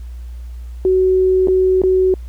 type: tone with dropouts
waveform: sine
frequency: 373.6 Hz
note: F#4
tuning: 17 cents sharp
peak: -10 dBFS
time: 0.85-2.14 s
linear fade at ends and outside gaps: 1 ms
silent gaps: 1.473-1.483 / 1.818-1.836 s
effects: added 60 Hz sine -27 dBFS peak until 2.28 s + pink hiss -53 dBFS RMS until 2.28 s